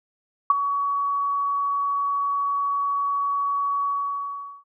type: tone with ADSR envelope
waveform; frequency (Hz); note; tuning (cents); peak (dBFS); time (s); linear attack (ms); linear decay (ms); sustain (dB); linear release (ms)
sine; 1128; C#6; +30; -10; 0.5-4.64; 3; 21; -11; 780
effects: none